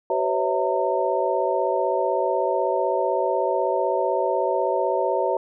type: tone cluster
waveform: sine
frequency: 380.9 / 504 / 560 / 655 / 914 Hz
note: G4 / B4 / C#5 / E5 / A#5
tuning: -50 / +35 / +18 / -11 / -34 cents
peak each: -26 dBFS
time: 0.1-5.37 s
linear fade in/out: 2 ms
effects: none